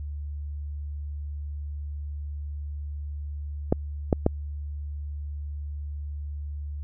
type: clicks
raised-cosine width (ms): 2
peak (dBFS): -6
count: 3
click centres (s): 3.725 / 4.128 / 4.264
effects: added 73 Hz sine -31 dBFS peak until 6.83 s